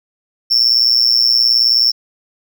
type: tone with amplitude modulation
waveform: triangle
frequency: 5390 Hz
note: E8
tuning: 38 cents sharp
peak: -4 dBFS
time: 0.5-1.92 s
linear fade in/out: 20 ms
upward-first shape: sine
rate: 119 Hz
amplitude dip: 100%
effects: none